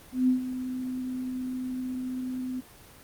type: tone with ADSR envelope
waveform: sine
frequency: 254.9 Hz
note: C4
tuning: 45 cents flat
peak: -18 dBFS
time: 0.12-2.61 s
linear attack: 160 ms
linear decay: 120 ms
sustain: -12 dB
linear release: 16 ms
effects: pink hiss -51 dBFS RMS until 3.03 s + Opus 24 kbps